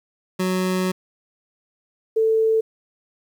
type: tone pair in turn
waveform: 25% pulse / sine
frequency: 185 / 443.7 Hz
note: F#3 / A4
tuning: 0 / +14 cents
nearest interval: octave + minor third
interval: 1514 cents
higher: second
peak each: -16 / -15 dBFS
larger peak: second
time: 0.39-0.92 / 2.16-2.61 s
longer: first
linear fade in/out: 10 ms
effects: 9-bit